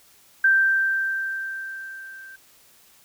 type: tone with level ramp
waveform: sine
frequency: 1568 Hz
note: G6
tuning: in tune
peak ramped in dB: -13 to -40 dBFS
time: 0.44-2.36 s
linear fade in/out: 5 ms
effects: white hiss -55 dBFS RMS until 3.04 s